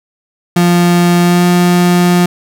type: tone with pitch glide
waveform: 35% pulse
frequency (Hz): 174.61 to 176.84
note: F3 to F3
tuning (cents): 0 to +22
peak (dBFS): -5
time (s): 0.56-2.26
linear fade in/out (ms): 5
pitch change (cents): +22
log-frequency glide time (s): 1.21-1.45
effects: none